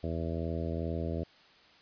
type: harmonic tone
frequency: 82.41 Hz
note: E2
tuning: in tune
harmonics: 1 / 2 / 3 / 4 / 5 / 6 / 7 / 8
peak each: -35 / -38 / -40 / -41 / -42 / -43 / -43 / -44 dBFS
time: 0.03-1.24 s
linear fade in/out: 10 ms
effects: white hiss -59 dBFS RMS until 1.81 s + resampled to 11025 Hz